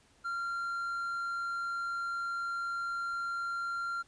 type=tone; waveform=triangle; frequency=1382 Hz; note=F6; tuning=19 cents flat; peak=-31 dBFS; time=0.24-4.03 s; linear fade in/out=20 ms; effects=pink hiss -65 dBFS RMS until 4.07 s + resampled to 22050 Hz